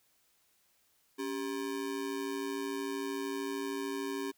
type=ring-modulated tone; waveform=square; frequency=336.3 Hz; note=E4; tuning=35 cents sharp; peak=-32 dBFS; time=1.18-4.32 s; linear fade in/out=20 ms; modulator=56.6 Hz; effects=white hiss -71 dBFS RMS until 4.37 s